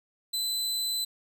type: tone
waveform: sawtooth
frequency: 4023 Hz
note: B7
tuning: 31 cents sharp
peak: -25 dBFS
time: 0.33-1.05 s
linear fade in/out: 10 ms
effects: none